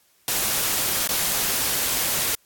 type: noise with dropouts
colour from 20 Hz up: white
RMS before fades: -23 dBFS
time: 0.28-2.35 s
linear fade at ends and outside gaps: 1 ms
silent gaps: 1.075-1.091 s
effects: white hiss -61 dBFS RMS until 2.45 s + AAC 64 kbps